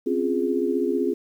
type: chord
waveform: sine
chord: Db major seventh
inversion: third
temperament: equal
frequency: 261.6 / 277.2 / 349.2 / 415.3 Hz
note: C4 / Db4 / F4 / Ab4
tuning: 0 / 0 / 0 / 0 cents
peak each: -26 / -30 / -25 / -25 dBFS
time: 0.06-1.14 s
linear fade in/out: 10 ms
effects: 9-bit